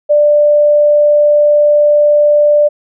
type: tone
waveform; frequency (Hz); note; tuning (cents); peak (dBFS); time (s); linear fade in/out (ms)
sine; 591; D5; +11; -5; 0.09-2.69; 20
effects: none